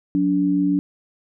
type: tone pair together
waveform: sine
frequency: 181.68 / 288.4 Hz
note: F#3 / D4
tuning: -31 / -31 cents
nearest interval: minor sixth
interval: 800 cents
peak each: -22 / -17 dBFS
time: 0.15-0.79 s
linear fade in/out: 0 ms
effects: none